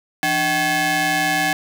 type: ring-modulated tone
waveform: sawtooth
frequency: 466.2 Hz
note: A#4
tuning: in tune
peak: -10 dBFS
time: 0.23-1.53 s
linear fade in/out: 0 ms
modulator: 1230 Hz
effects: none